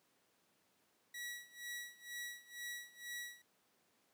sawtooth tone with tremolo, 1931 Hz, B6, 39 cents flat, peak -39 dBFS, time 1.14-3.42 s, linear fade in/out 5 ms, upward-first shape sine, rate 2.1 Hz, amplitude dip 90%, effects pink hiss -75 dBFS RMS until 4.13 s + high-pass 200 Hz 12 dB/octave

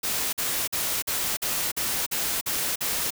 white noise bursts, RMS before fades -27 dBFS, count 9, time 0.03-3.106 s, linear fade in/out 10 ms, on 300 ms, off 47 ms, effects none

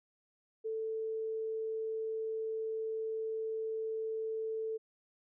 sine tone, 442.4 Hz, A4, 9 cents sharp, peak -34 dBFS, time 0.64-4.78 s, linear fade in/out 20 ms, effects none

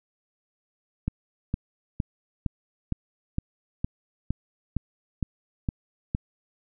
click train, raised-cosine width 5 ms, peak -13 dBFS, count 12, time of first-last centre 1.08-6.149 s, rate 2.17 Hz, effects none

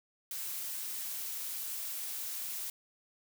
blue noise, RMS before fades -39 dBFS, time 0.31-2.7 s, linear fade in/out 2 ms, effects none

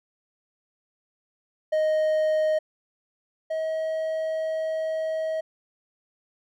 triangle tone pair in turn, 622.3 / 636.5 Hz, D#5 / D#5, 0 / +39 cents, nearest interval unison, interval 39 cents, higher second, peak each -18 / -23 dBFS, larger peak first, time 1.72-2.59 / 3.5-5.41 s, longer second, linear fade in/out 10 ms, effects none

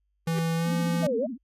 45% pulse tone with exponential growth, 392 Hz, G4, in tune, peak -31 dBFS, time 0.26-0.39 s, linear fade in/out 0 ms, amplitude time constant 28 ms
square tone with pitch glide, 164.81 to 170.33 Hz, E3 to F3, 0 to -43 cents, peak -25 dBFS, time 0.27-1.07 s, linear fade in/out 5 ms, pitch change +57 cents, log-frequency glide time 0.56-0.71 s
sine tone with vibrato, 246.9 Hz, B3, in tune, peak -31 dBFS, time 0.64-1.38 s, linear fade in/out 50 ms, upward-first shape triangle, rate 14 Hz, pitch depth 240 cents each way
sine exponential two-way sweep, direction down then up, 669 to 432 to 669 Hz, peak -24 dBFS, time 1.02-1.27 s, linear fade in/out 20 ms, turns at 1.17 s
effects added 50 Hz sine -70 dBFS peak until 1.43 s + resampled to 32000 Hz

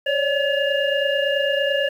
sine tone cluster, 547 / 576 / 599 / 1709 / 2825 Hz, C#5 / D5 / D5 / G#6 / F7, -23 / -34 / +34 / +49 / +19 cents, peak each -22 / -23 / -31 / -24 / -25 dBFS, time 0.06-1.89 s, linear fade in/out 10 ms, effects tanh soft clip ceiling -8 dBFS + 8-bit

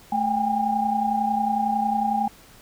sine tone cluster, 218.8 / 781 / 812 Hz, A3 / G5 / G#5, -9 / -7 / -39 cents, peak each -27 / -27 / -22 dBFS, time 0.12-2.28 s, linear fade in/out 5 ms, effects pink hiss -50 dBFS RMS until 2.61 s

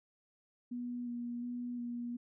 sine tone with vibrato, 241.6 Hz, B3, 38 cents flat, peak -37 dBFS, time 0.71-2.17 s, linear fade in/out 10 ms, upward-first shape square, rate 1.4 Hz, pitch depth 14 cents each way, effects none

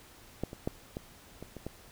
clicks, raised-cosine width 2 ms, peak -18 / -28 / -17 / -23 / -28 / -29 / -23 dBFS, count 7, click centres 0.436 / 0.531 / 0.675 / 0.969 / 1.426 / 1.567 / 1.666 s, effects pink hiss -55 dBFS RMS until 1.91 s

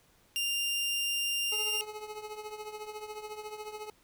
sawtooth tone, 2794 Hz, F7, in tune, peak -26 dBFS, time 0.36-1.81 s, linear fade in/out 0 ms
25% pulse tone with tremolo, 425.4 Hz, G#4, 42 cents sharp, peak -33 dBFS, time 1.52-3.9 s, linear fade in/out 2 ms, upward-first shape triangle, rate 14 Hz, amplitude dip 75%
effects pink hiss -65 dBFS RMS until 4.03 s

